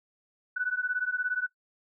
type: beating tone pair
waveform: sine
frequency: 1480 / 1497 Hz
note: F#6 / F#6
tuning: 0 / +20 cents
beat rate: 17 Hz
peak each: -30 dBFS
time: 0.56-1.47 s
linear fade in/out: 10 ms
effects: noise-tail reverb RT60 0.1 s tail -21 dB re dry